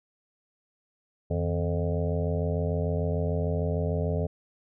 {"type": "harmonic tone with a mistuned harmonic", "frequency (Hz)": 86.7, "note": "F2", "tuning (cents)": -12, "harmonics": [1, 2, 3, 5, 6, 7, 8, 9], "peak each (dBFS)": [-28, -30, -38, -33, -37, -35, -43, -49], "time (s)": [1.3, 4.27], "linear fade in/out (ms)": 10, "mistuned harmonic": 2, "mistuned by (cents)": -130, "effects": []}